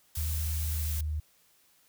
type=noise; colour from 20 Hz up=blue; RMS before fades=-38 dBFS; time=0.15-1.01 s; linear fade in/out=5 ms
type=tone with pitch glide; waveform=sine; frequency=77.78 to 76.36 Hz; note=D#2 to D#2; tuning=0 to -32 cents; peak=-29 dBFS; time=0.17-1.2 s; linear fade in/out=5 ms; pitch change=-32 cents; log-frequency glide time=0.42-1.07 s
effects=white hiss -65 dBFS RMS until 1.88 s